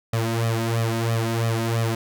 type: tone with flanger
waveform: sawtooth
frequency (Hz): 114.3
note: A#2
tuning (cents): -34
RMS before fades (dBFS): -23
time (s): 0.13-1.95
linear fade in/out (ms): 5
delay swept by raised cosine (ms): 1.6 to 3.2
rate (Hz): 3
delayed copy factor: +0.95
effects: none